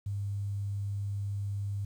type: tone with quantisation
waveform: sine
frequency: 100.4 Hz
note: G2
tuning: 42 cents sharp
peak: -31 dBFS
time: 0.06-1.85 s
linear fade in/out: 5 ms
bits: 10
effects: none